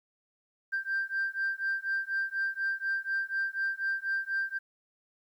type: beating tone pair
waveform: sine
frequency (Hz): 1575 / 1579.1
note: G6 / G6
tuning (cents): +8 / +12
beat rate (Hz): 4.1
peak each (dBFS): -31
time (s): 0.72-4.59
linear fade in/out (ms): 20
effects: tanh soft clip ceiling -24 dBFS + 11-bit